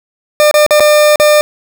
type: tone with dropouts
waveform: 40% pulse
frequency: 600 Hz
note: D5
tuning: 37 cents sharp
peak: -4 dBFS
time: 0.4-1.41 s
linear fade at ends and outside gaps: 0 ms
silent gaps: 0.512-0.541 / 0.664-0.708 / 0.798-0.805 / 1.158-1.199 s
effects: none